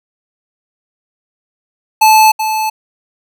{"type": "tone with echo", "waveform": "square", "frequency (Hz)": 870, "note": "A5", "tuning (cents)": -20, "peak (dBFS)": -5, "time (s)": [2.01, 2.32], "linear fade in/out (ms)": 10, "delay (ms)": 380, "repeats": 1, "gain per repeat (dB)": -9, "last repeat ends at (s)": 2.7, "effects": []}